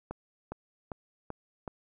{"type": "accelerating click train", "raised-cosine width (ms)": 1, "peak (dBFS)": -23, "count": 5, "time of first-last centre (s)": [0.11, 1.678], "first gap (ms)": 410, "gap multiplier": 0.97, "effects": []}